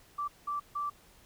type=tone bursts at uneven times; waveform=sine; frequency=1167 Hz; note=D6; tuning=11 cents flat; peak=-31 dBFS; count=3; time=0.18-0.28 / 0.47-0.6 / 0.75-0.9 s; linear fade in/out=10 ms; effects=pink hiss -60 dBFS RMS until 1.25 s